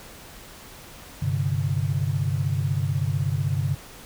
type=chord; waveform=sine; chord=G suspended fourth; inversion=none; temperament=equal; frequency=98 / 130.81 / 146.83 Hz; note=G2 / C3 / D3; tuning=0 / 0 / 0 cents; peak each=-26 dBFS; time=1.22-3.75 s; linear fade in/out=5 ms; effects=pink hiss -44 dBFS RMS until 4.05 s